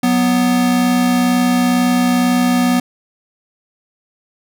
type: tone pair together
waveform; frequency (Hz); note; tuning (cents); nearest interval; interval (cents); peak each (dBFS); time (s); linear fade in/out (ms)
square; 184.81 / 246.9; F#3 / B3; -2 / 0; perfect fourth; 502; -20 / -13; 0.03-2.8; 5
effects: none

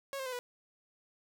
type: tone with pitch steps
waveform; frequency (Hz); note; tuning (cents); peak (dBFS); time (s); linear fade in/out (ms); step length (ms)
sawtooth; 550 / 529.4 / 509.6 / 490.6; C#5 / C5 / C5 / B4; -14 / +20 / -46 / -12; -33; 0.13-0.39; 0; 65
effects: none

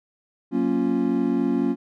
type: chord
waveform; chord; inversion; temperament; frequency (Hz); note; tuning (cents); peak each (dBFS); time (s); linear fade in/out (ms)
triangle; Gb major seventh; none; equal with one note detuned; 183.61 / 233.1 / 277.2 / 349.2; Gb3 / Bb3 / Db4 / F4; -13 / 0 / 0 / 0; -27 / -22 / -21 / -25; 0.51-1.76; 50
effects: none

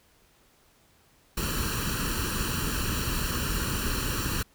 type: noise with comb filter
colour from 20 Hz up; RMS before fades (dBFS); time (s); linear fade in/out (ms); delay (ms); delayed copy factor
pink; -29; 1.37-4.43; 5; 0.7; +0.8
effects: pink hiss -62 dBFS RMS until 4.54 s

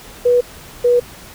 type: tone pair in turn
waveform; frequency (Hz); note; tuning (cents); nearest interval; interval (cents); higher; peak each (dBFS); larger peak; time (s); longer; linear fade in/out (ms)
sine; 488.5 / 485.9; B4 / B4; -19 / -28; unison; 9; first; -9; neither; 0.25-0.41 / 0.84-1; neither; 10
effects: pink hiss -38 dBFS RMS until 1.34 s

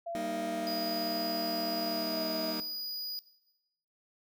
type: tone with pitch glide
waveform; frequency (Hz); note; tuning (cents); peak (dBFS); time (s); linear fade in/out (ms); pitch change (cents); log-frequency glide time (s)
sine; 679 to 644.2; F5 to E5; -49 to -40; -35; 0.06-2.53; 10; -91; 1.87-2.22
type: chord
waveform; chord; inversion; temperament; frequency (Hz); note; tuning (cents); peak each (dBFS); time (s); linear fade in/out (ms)
sawtooth; Eb major; first; just; 194.45 / 233.3 / 311.1; G3 / Bb3 / Eb4; -14 / +2 / 0; -39 / -36 / -35; 0.15-2.6; 0
type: tone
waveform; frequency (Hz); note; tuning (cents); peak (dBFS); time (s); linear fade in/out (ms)
square; 4919; D#8; -21; -36; 0.67-3.19; 0
effects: noise-tail reverb RT60 0.9 s tail -17 dB re dry

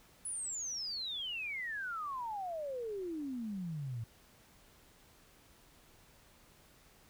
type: exponential sweep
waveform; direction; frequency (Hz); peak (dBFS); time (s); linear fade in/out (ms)
sine; down; 10300 to 109.8; -37; 0.25-4.04; 5
effects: pink hiss -63 dBFS RMS until 7.09 s

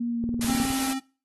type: tone with vibrato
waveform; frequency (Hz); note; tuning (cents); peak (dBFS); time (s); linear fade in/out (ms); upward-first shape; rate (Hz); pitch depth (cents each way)
sine; 235; A#3; +14; -25; 0-0.64; 10; sine; 3.5; 14
type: click train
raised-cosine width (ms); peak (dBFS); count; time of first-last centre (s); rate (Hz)
3; -21; 10; 0.24-0.704; 19.4
type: noise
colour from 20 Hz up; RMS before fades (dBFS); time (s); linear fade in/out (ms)
white; -31; 0.41-0.93; 2
type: tone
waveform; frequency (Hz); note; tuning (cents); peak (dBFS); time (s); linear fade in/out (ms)
square; 265.9; C4; +28; -28; 0.47-1; 20
effects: noise-tail reverb RT60 0.4 s tail -25 dB re dry + AAC 32 kbps

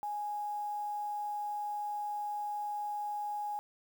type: tone with quantisation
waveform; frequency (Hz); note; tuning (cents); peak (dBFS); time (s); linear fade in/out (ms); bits
sine; 830.6; G#5; 0; -34; 0.03-3.59; 0; 9
effects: none

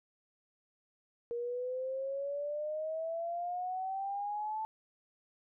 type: exponential sweep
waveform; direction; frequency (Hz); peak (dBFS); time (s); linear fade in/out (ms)
sine; up; 469.9 to 881; -34; 1.31-4.65; 0
effects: none

